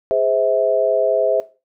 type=chord; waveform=sine; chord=Ab augmented; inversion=none; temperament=just; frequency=415.3 / 519.1 / 648.9 Hz; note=Ab4 / C5 / E5; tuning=0 / -14 / -27 cents; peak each=-21 / -19 / -17 dBFS; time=0.11-1.4 s; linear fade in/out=0 ms; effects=noise-tail reverb RT60 0.3 s tail -17 dB re dry